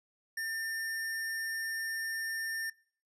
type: tone with sample-and-hold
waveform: sine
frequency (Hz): 1794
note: A6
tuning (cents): +33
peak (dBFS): -33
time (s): 0.37-2.7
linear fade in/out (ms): 5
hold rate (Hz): 7350
effects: noise-tail reverb RT60 0.5 s tail -24 dB re dry + resampled to 32000 Hz